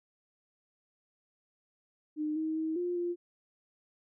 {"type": "tone with pitch steps", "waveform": "sine", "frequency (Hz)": [304.5, 315.8, 318.1, 353.4, 348.9], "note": ["D#4", "D#4", "D#4", "F4", "F4"], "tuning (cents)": [-37, 26, 38, 21, -2], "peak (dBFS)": -30, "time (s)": [2.16, 3.16], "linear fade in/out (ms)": 50, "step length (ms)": 200, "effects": []}